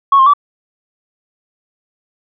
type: tone with pitch steps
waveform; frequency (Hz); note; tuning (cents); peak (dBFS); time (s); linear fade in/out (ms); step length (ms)
sine; 1104 / 1061 / 1153; C#6 / C6 / D6; -7 / +24 / -32; -4; 0.12-0.336; 5; 72
effects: tanh soft clip ceiling -1 dBFS